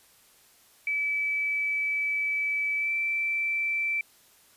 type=tone with pitch glide; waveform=sine; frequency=2301 to 2332 Hz; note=D7 to D7; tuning=-36 to -13 cents; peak=-25 dBFS; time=0.87-4.01 s; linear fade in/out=2 ms; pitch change=+23 cents; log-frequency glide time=2.77-2.91 s; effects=white hiss -59 dBFS RMS until 4.56 s + resampled to 32000 Hz